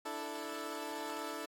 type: chord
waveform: 15% pulse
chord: D suspended second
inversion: none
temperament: equal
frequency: 293.7 / 329.6 / 440 Hz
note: D4 / E4 / A4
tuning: 0 / 0 / 0 cents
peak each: -38 / -38 / -37 dBFS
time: 0.05-1.46 s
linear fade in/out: 10 ms
effects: AAC 64 kbps